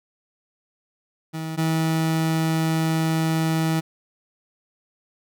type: tone pair in turn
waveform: 30% pulse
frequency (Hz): 160 / 160.89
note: D#3 / E3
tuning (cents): +49 / -42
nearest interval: unison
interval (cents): 9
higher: second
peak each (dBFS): -25 / -17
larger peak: second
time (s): 1.33-1.57 / 1.57-3.81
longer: second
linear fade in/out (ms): 20
effects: none